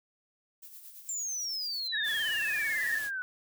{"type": "noise with tremolo", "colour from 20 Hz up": "violet", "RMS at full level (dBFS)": -47, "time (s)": [0.62, 1.88], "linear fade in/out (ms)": 10, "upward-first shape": "sine", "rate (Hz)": 9, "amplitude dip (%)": 50}
{"type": "exponential sweep", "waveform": "sine", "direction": "down", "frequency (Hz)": [7410, 1473], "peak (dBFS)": -32, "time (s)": [1.09, 3.22], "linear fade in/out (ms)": 0}
{"type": "tone with vibrato", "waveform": "sine", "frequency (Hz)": 1745, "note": "A6", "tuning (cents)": -15, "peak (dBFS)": -30, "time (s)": [1.92, 2.99], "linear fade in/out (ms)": 20, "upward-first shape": "sine", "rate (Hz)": 18, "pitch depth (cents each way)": 83}
{"type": "noise", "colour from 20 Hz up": "white", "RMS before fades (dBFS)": -43, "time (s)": [2.03, 3.11], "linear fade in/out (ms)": 50}
{"effects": []}